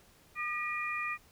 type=tone cluster; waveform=sine; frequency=1211 / 1922 / 2425 Hz; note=D#6 / B6 / D#7; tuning=-47 / -48 / -45 cents; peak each=-37 / -38 / -36 dBFS; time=0.35-1.18 s; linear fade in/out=50 ms; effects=pink hiss -62 dBFS RMS until 1.31 s